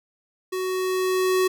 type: tone with level ramp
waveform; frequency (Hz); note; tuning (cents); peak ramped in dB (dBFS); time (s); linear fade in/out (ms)
square; 372.2; F#4; +10; -26 to -18; 0.52-1.48; 10
effects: none